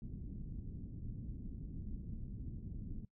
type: low-pass noise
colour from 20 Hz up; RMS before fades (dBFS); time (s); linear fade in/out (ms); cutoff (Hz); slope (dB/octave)
pink; -45; 0.02-3.05; 2; 250; 24
effects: noise-tail reverb RT60 0.1 s tail -22 dB re dry